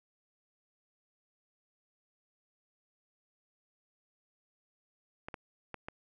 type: clicks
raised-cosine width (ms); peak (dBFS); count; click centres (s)
0.5; -25; 4; 5.285 / 5.342 / 5.743 / 5.885
effects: none